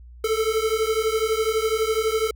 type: beating tone pair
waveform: square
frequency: 434.8 / 446.8 Hz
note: A4 / A4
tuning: -21 / +27 cents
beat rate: 12 Hz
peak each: -24 dBFS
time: 0.24-2.31 s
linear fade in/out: 5 ms
effects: added 60 Hz sine -41 dBFS peak until 2.35 s